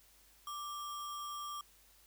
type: tone with sample-and-hold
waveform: sine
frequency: 1174.7 Hz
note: D6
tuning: in tune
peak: -40 dBFS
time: 0.47-1.61 s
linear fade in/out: 2 ms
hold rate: 4410 Hz
effects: added 50 Hz sine -70 dBFS peak until 2.06 s + white hiss -65 dBFS RMS until 2.06 s